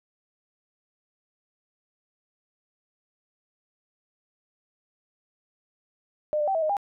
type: tone with pitch steps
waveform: sine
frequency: 605 / 595 / 774 / 647 / 619 / 806 Hz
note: D#5 / D5 / G5 / E5 / D#5 / G5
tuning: -49 / +22 / -22 / -32 / -9 / +48 cents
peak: -22 dBFS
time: 6.33-6.768 s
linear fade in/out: 0 ms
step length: 73 ms
effects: none